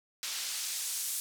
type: noise with band-pass filter sweep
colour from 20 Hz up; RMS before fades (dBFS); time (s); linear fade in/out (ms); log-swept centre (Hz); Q
white; -36; 0.23-1.2; 0; 3800 to 9600; 0.8
effects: none